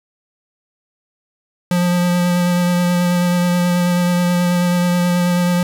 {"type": "tone with vibrato", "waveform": "square", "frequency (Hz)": 176.7, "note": "F3", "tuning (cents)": 21, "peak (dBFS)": -14, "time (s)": [1.71, 5.63], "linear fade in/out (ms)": 2, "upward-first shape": "sine", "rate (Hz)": 9.3, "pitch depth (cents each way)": 14, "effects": ["7-bit"]}